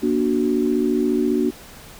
sine chord, Bb augmented, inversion none, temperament equal with one note detuned, 239.1 / 293.7 / 370 Hz, Bb3 / D4 / F#4, +44 / 0 / 0 cents, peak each -21 dBFS, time 0.02-1.51 s, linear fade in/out 20 ms, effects pink hiss -42 dBFS RMS until 1.99 s

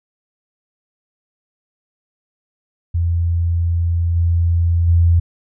sine tone with level steps, 85 Hz, F2, 46 cents flat, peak -14 / -12 / -9 dBFS, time 2.94-5.2 s, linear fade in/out 10 ms, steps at 4.15 / 4.87 s, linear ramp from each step 20 ms, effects none

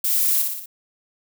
violet noise with echo, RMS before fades -21 dBFS, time 0.04-0.42 s, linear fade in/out 5 ms, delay 60 ms, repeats 4, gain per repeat -4 dB, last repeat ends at 0.66 s, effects none

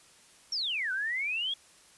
sine exponential two-way sweep, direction down then up, 5700 to 1478 to 3377 Hz, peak -29 dBFS, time 0.52-1.54 s, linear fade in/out 5 ms, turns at 0.92 s, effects white hiss -58 dBFS RMS until 1.97 s + resampled to 24000 Hz

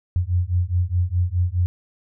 sine beating tone pair, 86.8 / 91.6 Hz, F2 / F#2, -10 / -17 cents, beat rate 4.8 Hz, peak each -21 / -21 dBFS, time 0.16-1.66 s, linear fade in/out 0 ms, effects none

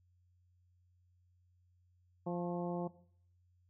harmonic tone with a mistuned harmonic, 174.61 Hz, F3, in tune, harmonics 1 / 2 / 3 / 4 / 5 / 6, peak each -38 / -41 / -43 / -45 / -47 / -53 dBFS, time 2.26-2.88 s, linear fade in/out 10 ms, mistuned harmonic 6, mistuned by +54 cents, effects noise-tail reverb RT60 0.6 s tail -18 dB re dry + added 89 Hz sine -68 dBFS peak until 3.69 s

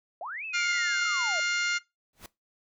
sine linear two-way sweep, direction up then down, 599 to 2658 to 599 Hz, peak -34 dBFS, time 0.21-1.4 s, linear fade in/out 2 ms, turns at 0.45 s
harmonic tone, 705 Hz, F5, 16 cents sharp, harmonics 2 / 3 / 4 / 5 / 6 / 7 / 8 / 9 / 10, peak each -29 / -30 / -35 / -43 / -35 / -46 / -41 / -44 / -42 dBFS, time 0.53-1.79 s, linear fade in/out 20 ms
pink noise with exponential growth, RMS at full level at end -39 dBFS, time 2.13-2.26 s, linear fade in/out 2 ms, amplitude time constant 27 ms
effects noise-tail reverb RT60 0.2 s tail -20 dB re dry

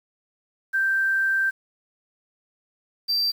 sine / triangle tone pair in turn, 1568 / 4690 Hz, G6 / D8, 0 / -3 cents, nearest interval octave + perfect fifth, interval 1897 cents, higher second, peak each -19 dBFS, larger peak neither, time 0.73-1.51 / 3.08-3.32 s, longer first, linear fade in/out 20 ms, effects 8-bit

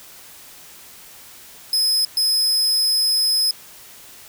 40% pulse tone bursts at uneven times, 5100 Hz, D#8, 42 cents sharp, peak -15 dBFS, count 2, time 1.73-2.05 / 2.17-3.51 s, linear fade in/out 2 ms, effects white hiss -43 dBFS RMS until 4.28 s

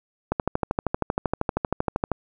click train, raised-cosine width 1 ms, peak -8 dBFS, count 24, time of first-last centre 0.32-2.117 s, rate 12.8 Hz, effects none

